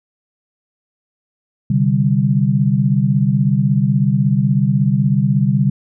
sine chord, C suspended second, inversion none, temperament just, 130.81 / 147.16 / 196.22 Hz, C3 / D3 / G3, 0 / +4 / +2 cents, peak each -16 dBFS, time 1.7-5.7 s, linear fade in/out 5 ms, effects none

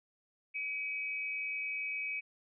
sine tone pair together, 2285 / 2532 Hz, D7 / D#7, -48 / +30 cents, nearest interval major second, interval 178 cents, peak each -37 / -38 dBFS, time 0.54-2.21 s, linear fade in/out 20 ms, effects none

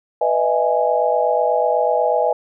sine chord, E major seventh, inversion second, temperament equal with one note detuned, 493.9 / 611.2 / 659.3 / 830.6 Hz, B4 / D#5 / E5 / G#5, 0 / -31 / 0 / 0 cents, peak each -20 dBFS, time 0.21-2.33 s, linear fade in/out 5 ms, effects none

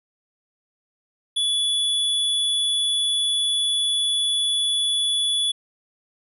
square tone, 3425 Hz, A7, 47 cents flat, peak -20 dBFS, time 1.36-5.52 s, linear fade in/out 10 ms, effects resampled to 32000 Hz

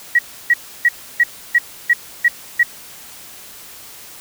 sine tone bursts, 1913 Hz, A#6, 44 cents sharp, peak -8 dBFS, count 8, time 0.15-2.632 s, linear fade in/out 5 ms, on 39 ms, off 310 ms, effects white hiss -38 dBFS RMS until 4.2 s

